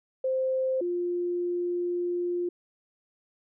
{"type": "tone pair in turn", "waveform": "sine", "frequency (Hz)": [522, 351.8], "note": ["C5", "F4"], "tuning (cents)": [-4, 13], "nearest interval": "perfect fifth", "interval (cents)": 683, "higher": "first", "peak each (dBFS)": [-24, -26], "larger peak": "first", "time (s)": [[0.24, 0.81], [0.81, 2.49]], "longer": "second", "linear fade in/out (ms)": 5, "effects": []}